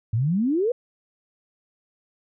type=exponential sweep; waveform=sine; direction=up; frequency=103.83 to 510 Hz; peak=-19 dBFS; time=0.13-0.72 s; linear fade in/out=5 ms; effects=none